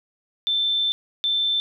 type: tone pair in turn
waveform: sine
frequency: 3546 / 3546 Hz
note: A7 / A7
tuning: +13 / +13 cents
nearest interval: unison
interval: 0 cents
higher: neither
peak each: -19 dBFS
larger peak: neither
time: 0.47-0.92 / 1.24-1.6 s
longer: first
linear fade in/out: 0 ms
effects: none